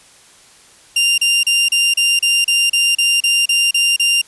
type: tone bursts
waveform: sawtooth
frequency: 2789 Hz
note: F7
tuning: 3 cents flat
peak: -8 dBFS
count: 13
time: 0.96-4.216 s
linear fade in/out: 5 ms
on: 220 ms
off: 33 ms
effects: white hiss -46 dBFS RMS until 4.27 s + resampled to 24000 Hz